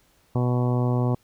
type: harmonic tone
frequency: 123.47 Hz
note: B2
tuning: in tune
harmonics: 1 / 2 / 3 / 4 / 5 / 6 / 7 / 8 / 9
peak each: -21 / -27 / -31 / -33 / -35 / -37 / -38 / -39 / -40 dBFS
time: 0.35-1.15 s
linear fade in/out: 5 ms
effects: pink hiss -62 dBFS RMS until 1.23 s